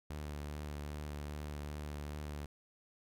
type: tone with vibrato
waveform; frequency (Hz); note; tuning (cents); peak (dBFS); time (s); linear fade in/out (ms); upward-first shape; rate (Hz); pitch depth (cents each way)
sawtooth; 74; D2; +14; -37; 0.1-2.46; 5; sine; 2.5; 19
effects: none